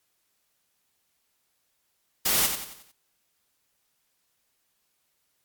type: noise with echo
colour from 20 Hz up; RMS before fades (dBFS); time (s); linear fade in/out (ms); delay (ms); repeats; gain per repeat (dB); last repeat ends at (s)
white; -23; 2.25-2.47; 10; 90; 5; -7; 2.92
effects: white hiss -73 dBFS RMS until 5.44 s + MP3 96 kbps